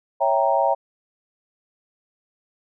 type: chord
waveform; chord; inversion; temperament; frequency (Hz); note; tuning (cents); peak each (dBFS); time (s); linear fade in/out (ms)
sine; C# diminished seventh; none; equal; 554.4 / 659.3 / 784 / 932.3; C#5 / E5 / G5 / Bb5; 0 / 0 / 0 / 0; -22; 0.2-0.75; 20
effects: none